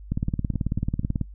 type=two click trains; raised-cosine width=5 ms; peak=-12 / -24 dBFS; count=21 / 4; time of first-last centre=0.12-1.213 / 0.29-1.034 s; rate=18.3 / 4.03 Hz; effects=noise-tail reverb RT60 0.1 s tail -23 dB re dry + added 50 Hz sine -39 dBFS peak until 1.34 s